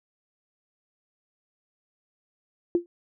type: tone with exponential decay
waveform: sine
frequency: 346.1 Hz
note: F4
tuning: 16 cents flat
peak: -15 dBFS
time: 2.75-2.86 s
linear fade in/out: 1 ms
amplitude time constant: 23 ms
effects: none